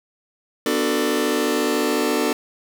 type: chord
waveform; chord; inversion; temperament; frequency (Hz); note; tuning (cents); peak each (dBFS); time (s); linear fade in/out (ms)
sawtooth; B minor seventh; none; just; 246.9 / 296.3 / 370.4 / 444.5; B3 / D4 / F#4 / A4; 0 / +15 / +2 / +18; -21 / -19 / -21 / -19; 0.66-2.33; 2
effects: none